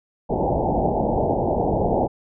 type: low-pass noise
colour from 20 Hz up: white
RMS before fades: -21 dBFS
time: 0.29-2.08 s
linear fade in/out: 20 ms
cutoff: 870 Hz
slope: 96 dB/octave
effects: none